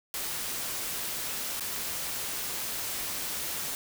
white noise with dropouts, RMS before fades -34 dBFS, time 0.14-3.75 s, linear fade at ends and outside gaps 0 ms, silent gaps 1.597-1.607 s, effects none

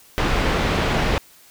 pink low-pass noise, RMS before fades -20 dBFS, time 0.18-1.18 s, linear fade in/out 0 ms, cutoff 3100 Hz, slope 12 dB/octave, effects white hiss -50 dBFS RMS until 1.5 s

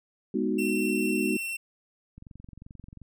sine chord, G# minor seventh, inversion none, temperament equal with one note detuned, 207.7 / 246.9 / 311.1 / 371.9 Hz, G#3 / B3 / D#4 / F#4, 0 / 0 / 0 / +9 cents, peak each -30 dBFS, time 0.34-1.37 s, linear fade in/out 5 ms
45% pulse tone, 2705 Hz, E7, 44 cents sharp, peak -31 dBFS, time 0.58-1.57 s, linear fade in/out 10 ms
click train, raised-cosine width 5 ms, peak -33 dBFS, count 20, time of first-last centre 2.18-3.017 s, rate 22.7 Hz
effects none

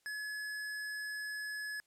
square tone, 1700 Hz, G#6, 40 cents sharp, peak -39 dBFS, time 0.06-1.8 s, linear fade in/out 0 ms, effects white hiss -75 dBFS RMS until 1.86 s + low-pass 11000 Hz 12 dB/octave

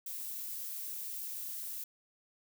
violet noise, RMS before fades -41 dBFS, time 0.06-1.84 s, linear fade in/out 5 ms, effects none

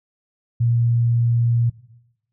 sine tone, 118 Hz, A#2, 22 cents sharp, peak -15 dBFS, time 0.6-1.7 s, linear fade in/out 10 ms, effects noise-tail reverb RT60 0.9 s tail -18 dB re dry

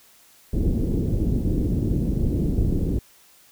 pink low-pass noise, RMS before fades -22 dBFS, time 0.53-2.99 s, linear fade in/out 5 ms, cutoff 360 Hz, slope 24 dB/octave, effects white hiss -54 dBFS RMS until 3.51 s

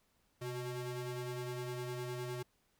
40% pulse ring-modulated tone, 247.8 Hz, B3, 6 cents sharp, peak -35 dBFS, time 0.41-2.43 s, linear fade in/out 10 ms, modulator 119 Hz, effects pink hiss -75 dBFS RMS until 2.79 s

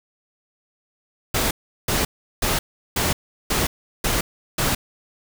pink noise bursts, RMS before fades -21 dBFS, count 7, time 1.34-4.75 s, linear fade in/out 5 ms, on 170 ms, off 370 ms, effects none

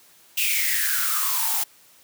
blue noise with high-pass filter sweep, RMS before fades -23 dBFS, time 0.37-1.64 s, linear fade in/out 10 ms, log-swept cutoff 2700 to 760 Hz, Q 9.8, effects white hiss -54 dBFS RMS until 2.03 s + high-pass 100 Hz 12 dB/octave

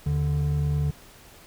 triangle tone pair together, 77.23 / 146.5 Hz, D#2 / D3, -12 / -4 cents, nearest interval major seventh, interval 1108 cents, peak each -25 / -21 dBFS, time 0.06-0.91 s, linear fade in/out 5 ms, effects pink hiss -50 dBFS RMS until 1.46 s

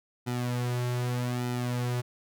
sawtooth tone with flanger, 123 Hz, B2, 7 cents flat, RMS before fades -30 dBFS, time 0.26-2.02 s, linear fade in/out 20 ms, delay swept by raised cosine 1.8 to 4 ms, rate 0.82 Hz, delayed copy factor -0.7, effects none

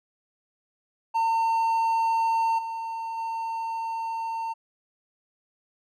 triangle tone with level steps, 907 Hz, A#5, 48 cents flat, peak -19 / -28 / -26 dBFS, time 1.14-4.54 s, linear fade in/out 20 ms, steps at 2.58 / 3.17 s, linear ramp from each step 10 ms, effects none

